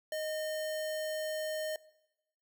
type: tone with sample-and-hold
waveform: sine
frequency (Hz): 622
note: D#5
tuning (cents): -1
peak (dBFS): -33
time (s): 0.12-1.76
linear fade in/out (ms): 2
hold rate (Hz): 2450
effects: noise-tail reverb RT60 0.9 s tail -20 dB re dry